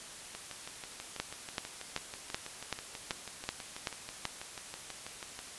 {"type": "two click trains", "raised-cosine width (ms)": 0.2, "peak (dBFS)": [-24, -15], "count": [32, 9], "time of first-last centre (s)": [[0.35, 5.391], [1.2, 4.253]], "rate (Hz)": [6.15, 2.62], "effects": ["white hiss -47 dBFS RMS until 5.58 s", "resampled to 24000 Hz"]}